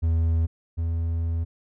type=tone pair in turn; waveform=triangle; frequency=82 / 82.95 Hz; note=E2 / E2; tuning=-9 / +11 cents; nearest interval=unison; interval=20 cents; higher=second; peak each=-17 / -21 dBFS; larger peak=first; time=0.02-0.47 / 0.77-1.45 s; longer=second; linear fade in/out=20 ms; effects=none